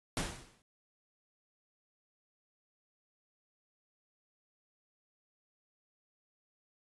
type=noise with exponential decay; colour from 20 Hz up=pink; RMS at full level=-32 dBFS; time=0.17-0.62 s; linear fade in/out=1 ms; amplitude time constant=97 ms; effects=resampled to 24000 Hz